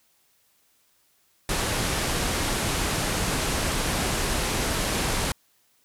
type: low-pass noise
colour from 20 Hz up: pink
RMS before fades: -26 dBFS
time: 1.49-5.32 s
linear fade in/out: 2 ms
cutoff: 12000 Hz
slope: 48 dB/octave
effects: white hiss -65 dBFS RMS until 5.84 s